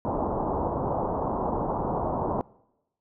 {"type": "low-pass noise", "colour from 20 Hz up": "white", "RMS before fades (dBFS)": -28, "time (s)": [0.05, 2.41], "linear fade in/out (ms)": 0, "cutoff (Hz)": 1000, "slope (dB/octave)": 48, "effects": ["noise-tail reverb RT60 0.9 s tail -23 dB re dry"]}